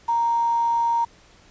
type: tone with quantisation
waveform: sine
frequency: 932.3 Hz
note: A#5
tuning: in tune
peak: -18 dBFS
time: 0.08-1.05 s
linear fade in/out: 10 ms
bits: 7
effects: pink hiss -53 dBFS RMS until 1.5 s + resampled to 16000 Hz